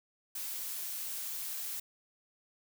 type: noise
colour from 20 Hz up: blue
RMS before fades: -39 dBFS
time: 0.35-1.8 s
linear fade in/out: 5 ms
effects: none